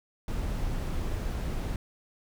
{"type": "noise", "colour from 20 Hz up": "brown", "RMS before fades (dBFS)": -31, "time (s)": [0.28, 1.76], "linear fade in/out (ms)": 2, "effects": []}